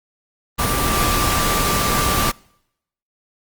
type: tone in noise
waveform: sine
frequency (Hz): 1174.7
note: D6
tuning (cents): 0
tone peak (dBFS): -22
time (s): 0.58-2.32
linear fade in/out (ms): 20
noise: pink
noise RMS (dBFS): -19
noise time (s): 0.58-2.32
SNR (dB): -6
effects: noise-tail reverb RT60 0.8 s tail -26 dB re dry + Opus 24 kbps